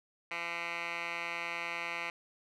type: tone with band-pass filter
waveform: 10% pulse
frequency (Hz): 170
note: F3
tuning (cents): -46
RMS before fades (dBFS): -38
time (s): 0.31-2.1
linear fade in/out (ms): 2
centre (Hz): 2000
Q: 3.6
effects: none